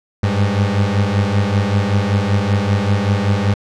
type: beating tone pair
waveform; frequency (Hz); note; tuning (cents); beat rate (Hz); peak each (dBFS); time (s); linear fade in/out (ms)
30% pulse; 98 / 103.2; G2 / G#2; 0 / -10; 5.2; -14; 0.23-3.54; 5
effects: low-pass 5000 Hz 12 dB/octave